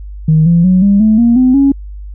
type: tone with pitch steps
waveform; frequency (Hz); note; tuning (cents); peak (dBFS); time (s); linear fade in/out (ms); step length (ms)
sine; 157 / 170.22 / 184.56 / 200.1 / 217 / 235.2 / 255 / 276.5; D#3 / F3 / F#3 / G3 / A3 / A#3 / C4 / C#4; +16 / -44 / -4 / +36 / -24 / +16 / -44 / -4; -4; 0.28-1.72; 5; 180
effects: tanh soft clip ceiling 0 dBFS + added 50 Hz sine -24 dBFS peak until 2.14 s